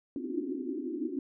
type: band-pass noise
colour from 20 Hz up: pink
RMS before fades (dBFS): -35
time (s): 0.16-1.19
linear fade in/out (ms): 2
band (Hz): 250 to 370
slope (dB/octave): 96
effects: none

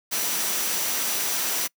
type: tone in noise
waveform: sine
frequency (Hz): 5870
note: F#8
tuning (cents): -15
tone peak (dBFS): -34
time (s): 0.11-1.68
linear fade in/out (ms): 20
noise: white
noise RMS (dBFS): -26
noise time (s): 0.11-1.68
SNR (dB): -11
effects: noise-tail reverb RT60 0.1 s tail -25 dB re dry + high-pass 200 Hz 12 dB/octave

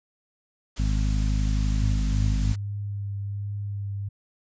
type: noise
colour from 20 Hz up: white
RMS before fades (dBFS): -40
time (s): 0.76-2.56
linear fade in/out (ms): 10
type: harmonic tone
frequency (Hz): 51.91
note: G#1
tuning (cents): 0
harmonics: 1 / 2 / 3 / 4 / 5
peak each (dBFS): -22 / -28 / -32 / -34 / -36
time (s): 0.78-2.54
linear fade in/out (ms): 20
type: tone with vibrato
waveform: sine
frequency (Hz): 100.9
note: G#2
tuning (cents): -49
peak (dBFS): -28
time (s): 1.82-4.09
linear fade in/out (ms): 10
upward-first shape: triangle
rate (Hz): 1.3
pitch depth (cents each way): 20
effects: resampled to 16000 Hz

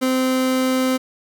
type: tone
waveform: 30% pulse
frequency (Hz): 258.9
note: C4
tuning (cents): -18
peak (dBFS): -14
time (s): 0.01-0.98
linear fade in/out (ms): 20
effects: none

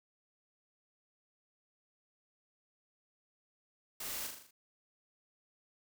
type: noise with echo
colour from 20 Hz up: white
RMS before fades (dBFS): -42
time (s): 4-4.27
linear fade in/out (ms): 5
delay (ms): 40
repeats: 6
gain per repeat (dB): -4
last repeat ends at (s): 4.51
effects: none

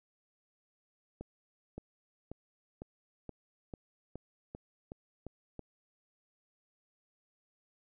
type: accelerating click train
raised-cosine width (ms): 2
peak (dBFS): -29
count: 11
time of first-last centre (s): 1.21-5.593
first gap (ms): 570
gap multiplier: 0.94
effects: none

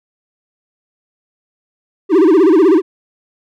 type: tone with vibrato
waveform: triangle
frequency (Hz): 349.2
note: F4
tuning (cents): 0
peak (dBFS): -4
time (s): 2.09-2.82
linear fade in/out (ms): 50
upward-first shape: sine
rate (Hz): 16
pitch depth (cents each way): 240
effects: none

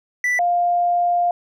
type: tone pair in turn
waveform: triangle / sine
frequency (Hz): 1975.5 / 701.7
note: B6 / F5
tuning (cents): 0 / +8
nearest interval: octave + tritone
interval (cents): 1792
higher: first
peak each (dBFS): -15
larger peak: neither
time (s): 0.24-0.39 / 0.39-1.31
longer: second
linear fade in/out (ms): 2
effects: none

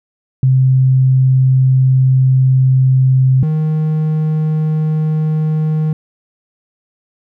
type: tone pair in turn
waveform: sine / triangle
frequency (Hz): 130.81 / 155.56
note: C3 / D#3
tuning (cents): 0 / 0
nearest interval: minor third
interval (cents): 300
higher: second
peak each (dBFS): -7 / -10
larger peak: first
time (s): 0.43-3.43 / 3.43-5.93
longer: first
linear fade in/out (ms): 2
effects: none

